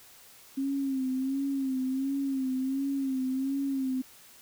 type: tone with vibrato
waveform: sine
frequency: 267.7 Hz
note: C4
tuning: 40 cents sharp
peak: -27 dBFS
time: 0.57-4.02 s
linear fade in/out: 10 ms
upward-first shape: sine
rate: 1.4 Hz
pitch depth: 60 cents each way
effects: white hiss -54 dBFS RMS until 4.41 s